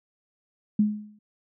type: tone with exponential decay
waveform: sine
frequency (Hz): 210.3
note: G#3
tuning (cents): +22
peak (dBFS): -15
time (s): 0.79-1.19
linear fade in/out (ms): 5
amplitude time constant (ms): 85
effects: none